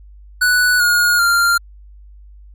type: tone with pitch steps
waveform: square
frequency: 1480 / 1435.4 / 1392.1 Hz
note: F#6 / F6 / F6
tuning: 0 / +47 / -6 cents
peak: -12 dBFS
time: 0.41-1.58 s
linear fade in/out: 10 ms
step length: 390 ms
effects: added 50 Hz sine -38 dBFS peak until 2.54 s